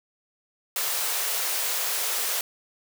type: high-pass noise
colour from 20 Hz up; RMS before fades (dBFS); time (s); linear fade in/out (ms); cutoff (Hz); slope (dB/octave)
white; -27; 0.76-2.41; 2; 410; 48
effects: none